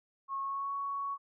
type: tone with pitch glide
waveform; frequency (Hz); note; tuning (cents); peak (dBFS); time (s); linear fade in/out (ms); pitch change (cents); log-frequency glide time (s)
sine; 1092 to 1115.6; C#6 to C#6; -26 to +11; -33; 0.28-1.18; 50; +37; 0.4-0.73
effects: none